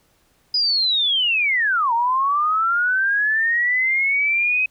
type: linear two-way sweep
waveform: sine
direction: down then up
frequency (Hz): 4995 to 910 to 2544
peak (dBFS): -16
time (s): 0.54-4.66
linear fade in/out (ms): 5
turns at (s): 1.93
effects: pink hiss -61 dBFS RMS until 4.7 s